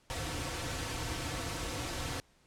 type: noise with comb filter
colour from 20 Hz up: pink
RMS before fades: -37 dBFS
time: 0.1-2.2 s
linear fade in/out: 0 ms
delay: 4.9 ms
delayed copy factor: -0.65
effects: pink hiss -67 dBFS RMS until 2.46 s + low-pass 9000 Hz 12 dB/octave